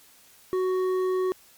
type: tone with hard clipping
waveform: sine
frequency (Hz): 371.3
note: F#4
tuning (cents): +6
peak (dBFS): -24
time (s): 0.53-1.32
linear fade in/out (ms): 0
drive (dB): 7
effects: white hiss -55 dBFS RMS until 1.57 s + MP3 96 kbps